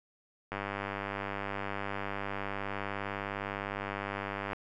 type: click train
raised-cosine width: 0.5 ms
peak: -20 dBFS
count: 401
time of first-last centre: 0.52-4.532 s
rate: 99.7 Hz
effects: none